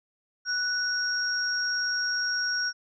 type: tone pair together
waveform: sine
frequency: 1480 / 5581 Hz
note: F#6 / F8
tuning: 0 / -2 cents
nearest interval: octave + major seventh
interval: 2298 cents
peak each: -28 dBFS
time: 0.45-2.73 s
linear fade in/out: 50 ms
effects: none